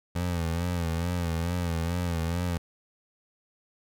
25% pulse tone with vibrato, 85.4 Hz, F2, 38 cents flat, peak -23 dBFS, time 0.15-2.58 s, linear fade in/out 10 ms, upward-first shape sine, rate 2.3 Hz, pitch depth 73 cents each way, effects none

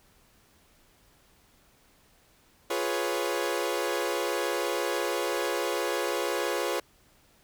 sawtooth chord, C# dominant seventh, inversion first, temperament equal, 349.2 / 415.3 / 493.9 / 554.4 Hz, E#4 / G#4 / B4 / C#5, 0 / 0 / 0 / 0 cents, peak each -29 dBFS, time 2.7-6.8 s, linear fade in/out 5 ms, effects pink hiss -62 dBFS RMS until 7.43 s

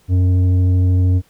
sine tone with tanh clipping, 91.3 Hz, F#2, 23 cents flat, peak -12 dBFS, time 0.08-1.22 s, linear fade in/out 50 ms, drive 8 dB, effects pink hiss -55 dBFS RMS until 1.29 s

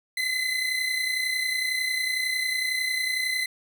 30% pulse tone pair together, 2028 / 2059 Hz, B6 / C7, +45 / -28 cents, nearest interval unison, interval 27 cents, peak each -23 / -28 dBFS, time 0.17-3.46 s, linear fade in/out 5 ms, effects none

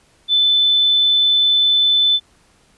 sine tone, 3515 Hz, A7, 2 cents flat, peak -11 dBFS, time 0.28-2.2 s, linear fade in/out 50 ms, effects pink hiss -55 dBFS RMS until 2.77 s + resampled to 24000 Hz

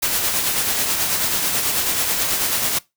white noise with tremolo, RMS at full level -19 dBFS, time 0.02-2.79 s, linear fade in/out 10 ms, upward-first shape sine, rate 9.2 Hz, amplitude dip 35%, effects noise-tail reverb RT60 0.2 s tail -22 dB re dry

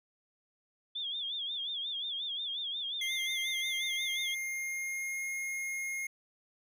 sine tone with vibrato, 3421 Hz, A7, 49 cents flat, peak -34 dBFS, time 0.95-4.35 s, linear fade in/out 10 ms, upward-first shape sine, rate 5.6 Hz, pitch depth 110 cents each way
square tone with pitch glide, 2097 to 2142 Hz, C7 to C7, +3 to +40 cents, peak -35 dBFS, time 3.01-6.07 s, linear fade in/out 5 ms, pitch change +37 cents, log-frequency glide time 3.6-5.25 s
effects none

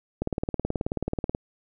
click train, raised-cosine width 2 ms, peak -13 dBFS, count 22, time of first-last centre 0.22-1.349 s, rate 18.6 Hz, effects none

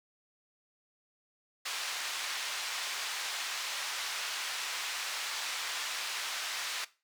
white band-pass noise, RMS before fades -37 dBFS, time 1.65-6.85 s, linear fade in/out 10 ms, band 970 to 4800 Hz, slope 12 dB/octave, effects noise-tail reverb RT60 0.3 s tail -18 dB re dry

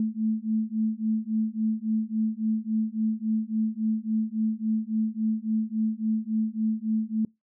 sine beating tone pair, 217.3 / 220.9 Hz, A3 / A3, -21 / +7 cents, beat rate 3.6 Hz, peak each -27 dBFS, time 0-7.25 s, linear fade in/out 2 ms, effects noise-tail reverb RT60 0.2 s tail -26 dB re dry

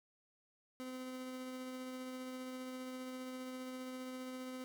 30% pulse tone with tremolo, 256.4 Hz, C4, 35 cents flat, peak -40 dBFS, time 0.8-4.64 s, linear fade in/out 0 ms, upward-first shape triangle, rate 15 Hz, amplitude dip 25%, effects none

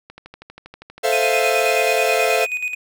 click train, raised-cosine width 0.3 ms, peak -22 dBFS, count 13, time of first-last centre 0.1-1.06 s, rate 12.5 Hz
45% pulse chord, F major seventh, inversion first, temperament equal, 440 / 523.3 / 659.3 / 698.5 Hz, A4 / C5 / E5 / F5, 0 / 0 / 0 / 0 cents, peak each -22 dBFS, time 1.03-2.46 s, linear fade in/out 20 ms
triangle tone with tremolo, 2489 Hz, D#7, in tune, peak -18 dBFS, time 1.12-2.75 s, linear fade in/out 10 ms, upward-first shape square, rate 9.3 Hz, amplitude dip 60%
effects none

